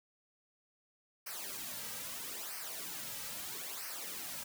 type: noise with flanger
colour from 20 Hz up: white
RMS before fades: -43 dBFS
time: 1.26-4.44 s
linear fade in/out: 10 ms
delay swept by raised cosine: 0.27 to 2.87 ms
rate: 0.77 Hz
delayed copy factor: -0.7
effects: none